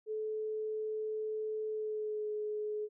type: tone with pitch glide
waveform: sine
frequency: 432.6 to 423.5 Hz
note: A4 to G#4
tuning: -29 to +34 cents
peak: -34 dBFS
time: 0.06-2.89 s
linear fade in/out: 50 ms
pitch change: -37 cents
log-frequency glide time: 1.69-2.3 s
effects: none